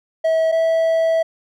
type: tone pair in turn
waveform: triangle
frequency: 646 / 653.1 Hz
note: E5 / E5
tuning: -35 / -16 cents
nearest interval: unison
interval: 19 cents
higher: second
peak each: -12 dBFS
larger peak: neither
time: 0.24-0.52 / 0.52-1.23 s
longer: second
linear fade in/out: 10 ms
effects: none